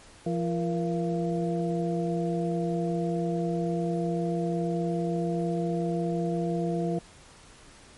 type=harmonic tone with a mistuned harmonic; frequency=170.9 Hz; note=F3; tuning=37 cents flat; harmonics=1 / 2 / 3 / 4; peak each=-28 / -31 / -33 / -34 dBFS; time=0.26-6.99 s; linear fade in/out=5 ms; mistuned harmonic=3; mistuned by=-140 cents; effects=pink hiss -52 dBFS RMS until 7.97 s + MP3 48 kbps